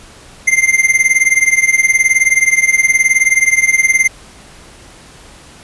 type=tone with tremolo; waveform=square; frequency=2093 Hz; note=C7; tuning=in tune; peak=-5 dBFS; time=0.47-4.08 s; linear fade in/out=10 ms; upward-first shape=triangle; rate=19 Hz; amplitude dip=95%; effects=pink hiss -39 dBFS RMS until 5.63 s + resampled to 24000 Hz